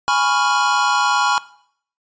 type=chord; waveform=square; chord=C# dominant seventh; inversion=second; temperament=equal; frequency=830.6 / 987.8 / 1108.7 / 1396.9 Hz; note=G#5 / B5 / C#6 / E#6; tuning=0 / 0 / 0 / 0 cents; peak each=-21 dBFS; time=0.08-1.38 s; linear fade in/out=0 ms; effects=noise-tail reverb RT60 0.6 s tail -18 dB re dry + resampled to 16000 Hz